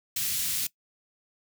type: band-stop noise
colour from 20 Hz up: white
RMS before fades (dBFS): -29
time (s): 0.16-0.67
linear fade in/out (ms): 5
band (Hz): 160 to 2600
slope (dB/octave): 12
effects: noise-tail reverb RT60 0.1 s tail -21 dB re dry + high-pass 80 Hz 12 dB/octave